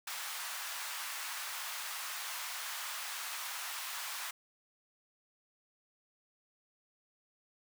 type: high-pass noise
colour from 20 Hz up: pink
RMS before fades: -41 dBFS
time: 0.07-4.31 s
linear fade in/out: 5 ms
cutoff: 930 Hz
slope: 24 dB/octave
effects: none